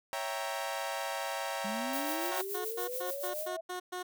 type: chord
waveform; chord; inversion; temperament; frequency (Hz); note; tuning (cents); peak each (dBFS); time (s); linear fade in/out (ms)
sawtooth; C# diminished seventh; none; equal; 554.4 / 659.3 / 784 / 932.3; C#5 / E5 / G5 / Bb5; 0 / 0 / 0 / 0; -36; 0.13-2.41; 0
type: linear sweep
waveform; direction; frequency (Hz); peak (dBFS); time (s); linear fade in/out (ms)
sine; up; 197 to 660; -37; 1.64-3.61; 10
type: noise with tremolo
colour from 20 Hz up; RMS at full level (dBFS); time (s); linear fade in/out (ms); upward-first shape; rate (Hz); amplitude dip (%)
violet; -38; 1.93-3.48; 2; sine; 7; 65
type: tone bursts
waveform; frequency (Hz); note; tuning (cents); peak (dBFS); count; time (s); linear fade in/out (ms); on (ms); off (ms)
15% pulse; 362.6; F#4; -35; -30; 8; 2.31-4.03; 10; 110; 120
effects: none